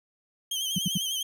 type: tone with vibrato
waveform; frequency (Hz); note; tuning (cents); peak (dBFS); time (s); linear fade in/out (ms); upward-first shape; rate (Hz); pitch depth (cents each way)
sawtooth; 3136; G7; 0; -25; 0.51-1.23; 5; sine; 10; 62
type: tone bursts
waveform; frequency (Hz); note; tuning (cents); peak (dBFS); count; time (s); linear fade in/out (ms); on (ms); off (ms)
sine; 179.1; F3; +44; -23; 3; 0.76-0.977; 5; 25; 71
effects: none